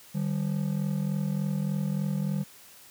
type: ring-modulated tone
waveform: triangle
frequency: 172.5 Hz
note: F3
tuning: 21 cents flat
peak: -21 dBFS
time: 0.14-2.44 s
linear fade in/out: 20 ms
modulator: 21.7 Hz
effects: white hiss -52 dBFS RMS until 2.9 s + high-pass 60 Hz 12 dB/octave